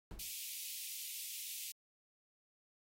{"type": "noise with exponential decay", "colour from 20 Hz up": "brown", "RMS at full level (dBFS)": -43, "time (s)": [0.11, 0.35], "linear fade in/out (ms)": 0, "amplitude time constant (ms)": 52}
{"type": "high-pass noise", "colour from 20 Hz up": "white", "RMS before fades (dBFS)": -45, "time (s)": [0.19, 1.72], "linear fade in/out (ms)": 5, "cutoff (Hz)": 2300, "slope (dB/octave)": 48}
{"effects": ["AAC 48 kbps"]}